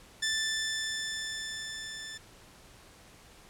15% pulse tone with level ramp, 1763 Hz, A6, 3 cents sharp, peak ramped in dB -21 to -34 dBFS, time 0.22-2.18 s, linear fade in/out 10 ms, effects pink hiss -55 dBFS RMS until 3.49 s + low-pass 11000 Hz 12 dB/octave

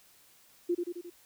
sine tone with echo, 349.2 Hz, F4, in tune, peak -25 dBFS, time 0.69-0.75 s, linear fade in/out 10 ms, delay 88 ms, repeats 4, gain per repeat -4 dB, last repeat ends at 1.102 s, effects white hiss -61 dBFS RMS until 1.25 s

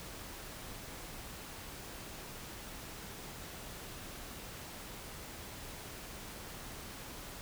silence, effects pink hiss -47 dBFS RMS until 7.41 s

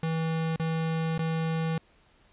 square tone with dropouts, 162 Hz, E3, 30 cents flat, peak -27 dBFS, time 0.03-1.78 s, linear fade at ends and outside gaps 2 ms, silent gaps 0.561-0.597 / 1.179-1.191 s, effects pink hiss -62 dBFS RMS until 2.32 s + resampled to 8000 Hz

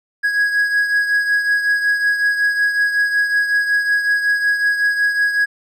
triangle beating tone pair, 1658 / 1663.4 Hz, G#6 / G#6, -3 / +2 cents, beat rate 5.4 Hz, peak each -13 / -21 dBFS, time 0.23-5.46 s, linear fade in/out 20 ms, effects none

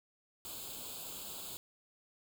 white noise with comb filter, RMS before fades -45 dBFS, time 0.45-1.57 s, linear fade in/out 0 ms, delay 0.26 ms, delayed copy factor +0.85, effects none

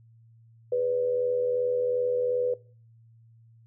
sine tone with amplitude modulation, 495.3 Hz, B4, 5 cents sharp, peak -20 dBFS, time 0.72-2.54 s, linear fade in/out 5 ms, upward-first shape sine, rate 82.7 Hz, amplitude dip 50%, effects noise-tail reverb RT60 0.4 s tail -20 dB re dry + added 114 Hz sine -53 dBFS peak until 3.66 s

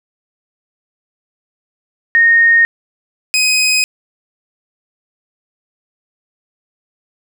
sine / 20% pulse tone pair in turn, 1850 / 2513 Hz, A#6 / D#7, -14 / +17 cents, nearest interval perfect fourth, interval 531 cents, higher second, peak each -6 dBFS, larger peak neither, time 2.15-2.65 / 3.34-3.84 s, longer neither, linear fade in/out 0 ms, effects none

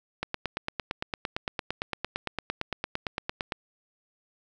click train, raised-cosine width 0.3 ms, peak -13 dBFS, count 30, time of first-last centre 0.23-3.522 s, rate 8.81 Hz, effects none

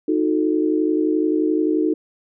sine chord, D# diminished, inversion none, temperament equal with one note detuned, 311.1 / 362.6 / 440 Hz, D#4 / F#4 / A4, 0 / -35 / 0 cents, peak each -18 / -22 / -24 dBFS, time 0.08-1.94 s, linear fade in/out 5 ms, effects none

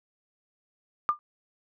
sine tone with exponential decay, 1200 Hz, D6, 37 cents sharp, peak -16 dBFS, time 1.09-1.19 s, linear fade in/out 0 ms, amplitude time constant 20 ms, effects none

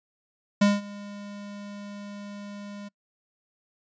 square tone with ADSR envelope, 203.5 Hz, G#3, 35 cents flat, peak -16 dBFS, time 0.61-2.89 s, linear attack 9 ms, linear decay 190 ms, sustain -22 dB, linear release 15 ms, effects noise-tail reverb RT60 0.1 s tail -26 dB re dry + resampled to 16000 Hz

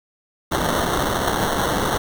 white noise with sample-and-hold, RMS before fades -21 dBFS, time 0.51-1.98 s, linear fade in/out 10 ms, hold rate 2450 Hz, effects none

